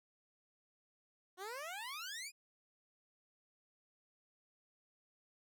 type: exponential sweep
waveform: 15% pulse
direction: up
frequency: 353.7 to 2536 Hz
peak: -37 dBFS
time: 1.37-2.32 s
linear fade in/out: 50 ms
effects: none